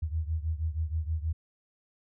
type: beating tone pair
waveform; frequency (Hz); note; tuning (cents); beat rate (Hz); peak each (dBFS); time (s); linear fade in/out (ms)
sine; 77.78 / 84.08; D#2 / E2; 0 / +35; 6.3; -30 / -33; 0.02-1.33; 10
effects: none